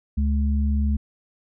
sine tone pair together, 71.4 / 214 Hz, D2 / A3, -48 / -48 cents, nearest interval octave + perfect fifth, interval 1900 cents, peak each -19 / -26 dBFS, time 0.17-0.97 s, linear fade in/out 10 ms, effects none

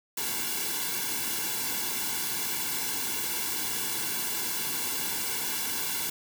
white noise with comb filter, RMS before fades -31 dBFS, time 0.17-6.1 s, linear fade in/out 5 ms, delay 1.6 ms, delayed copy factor -1, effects none

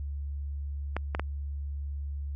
clicks, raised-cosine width 0.5 ms, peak -15 dBFS, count 3, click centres 0.966 / 1.149 / 1.196 s, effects added 71 Hz sine -32 dBFS peak until 2.35 s

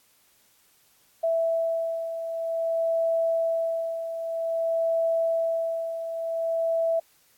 sine beating tone pair, 659.3 / 659.82 Hz, E5 / E5, 0 / +1 cents, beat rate 0.52 Hz, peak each -31 / -24 dBFS, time 1.23-7 s, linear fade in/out 10 ms, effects white hiss -62 dBFS RMS until 7.37 s + AAC 64 kbps

